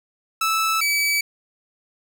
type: tone pair in turn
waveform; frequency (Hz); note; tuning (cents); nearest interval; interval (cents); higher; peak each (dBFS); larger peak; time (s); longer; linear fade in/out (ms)
sawtooth; 1312 / 2292; E6 / D7; -9 / -43; minor seventh; 966; second; -15; neither; 0.41-0.81 / 0.81-1.21; neither; 5
effects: none